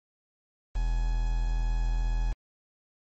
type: tone with quantisation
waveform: triangle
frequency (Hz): 41.11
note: E1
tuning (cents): -4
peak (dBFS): -22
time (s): 0.75-2.33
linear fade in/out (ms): 10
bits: 7
effects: MP3 32 kbps